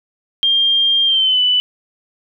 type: tone with pitch glide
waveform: sine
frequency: 3200 to 2986 Hz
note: G7 to F#7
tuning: +35 to +15 cents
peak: -11 dBFS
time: 0.43-1.6 s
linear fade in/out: 0 ms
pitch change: -120 cents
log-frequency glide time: 1.05-1.41 s
effects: none